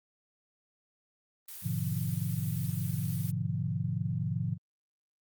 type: noise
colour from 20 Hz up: blue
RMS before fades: -44 dBFS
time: 1.48-3.31 s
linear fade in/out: 5 ms
type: chord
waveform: sine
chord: G# diminished seventh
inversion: none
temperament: equal with one note detuned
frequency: 103.83 / 123.47 / 146.83 / 171.91 Hz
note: G#2 / B2 / D3 / F3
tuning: 0 / 0 / 0 / -27 cents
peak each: -35 dBFS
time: 1.62-4.58 s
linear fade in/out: 50 ms
effects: Opus 32 kbps